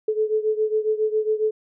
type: beating tone pair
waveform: sine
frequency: 430 / 437.3 Hz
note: A4 / A4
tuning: -40 / -11 cents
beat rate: 7.3 Hz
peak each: -21 / -24 dBFS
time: 0.08-1.51 s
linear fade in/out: 5 ms
effects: none